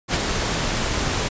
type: noise with ADSR envelope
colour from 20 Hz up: pink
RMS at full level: -19 dBFS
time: 0.08-1.29 s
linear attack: 57 ms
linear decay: 34 ms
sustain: -4 dB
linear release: 17 ms
effects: resampled to 16000 Hz